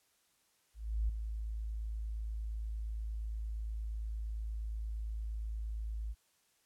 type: tone with ADSR envelope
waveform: sine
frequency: 54.3 Hz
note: A1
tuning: 22 cents flat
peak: -28 dBFS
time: 0.74-6.15 s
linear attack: 350 ms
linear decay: 5 ms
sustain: -8 dB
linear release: 42 ms
effects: white hiss -73 dBFS RMS until 6.65 s + low-pass 12000 Hz 12 dB/octave